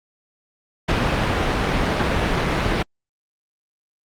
pink low-pass noise, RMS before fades -20 dBFS, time 0.88-2.83 s, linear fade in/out 10 ms, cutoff 3000 Hz, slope 12 dB/octave, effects Opus 48 kbps

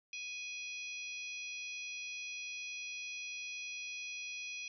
harmonic tone, 830.6 Hz, G#5, in tune, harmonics 3 / 4 / 5 / 6 / 7, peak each -42 / -51 / -54 / -55 / -51 dBFS, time 0.13-4.68 s, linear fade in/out 2 ms, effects none

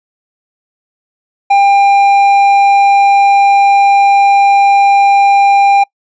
sine tone with hard clipping, 798 Hz, G5, 31 cents sharp, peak -6 dBFS, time 1.5-5.84 s, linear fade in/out 10 ms, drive 6 dB, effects noise-tail reverb RT60 0.1 s tail -26 dB re dry + resampled to 16000 Hz

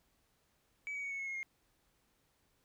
sine tone with pitch steps, 2286 / 2260 / 2234 / 2208 / 2183 / 2158 / 2133 Hz, D7 / C#7 / C#7 / C#7 / C#7 / C#7 / C7, -47 / +33 / +13 / -7 / -27 / -47 / +33 cents, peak -36 dBFS, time 0.87-1.43 s, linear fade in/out 0 ms, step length 80 ms, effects tanh soft clip ceiling -36 dBFS + pink hiss -75 dBFS RMS until 2.64 s

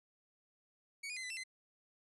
sawtooth tone with pitch steps, 2244 / 2453 / 2059 / 2000 / 2674 / 2053 Hz, C#7 / D#7 / C7 / B6 / E7 / C7, +21 / -25 / -28 / +21 / +24 / -33 cents, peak -38 dBFS, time 1.03-1.438 s, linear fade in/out 10 ms, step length 68 ms, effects resampled to 24000 Hz + 13-bit

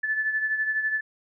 sine beating tone pair, 1740 / 1752 Hz, A6 / A6, -20 / -8 cents, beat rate 12 Hz, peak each -24 / -32 dBFS, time 0.03-1.01 s, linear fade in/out 10 ms, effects none

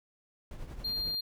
brown noise with tremolo, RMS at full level -40 dBFS, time 0.51-1.15 s, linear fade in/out 2 ms, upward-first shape triangle, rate 11 Hz, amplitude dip 65%
triangle tone, 4200 Hz, C8, 6 cents sharp, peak -30 dBFS, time 0.84-1.21 s, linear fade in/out 10 ms
effects none

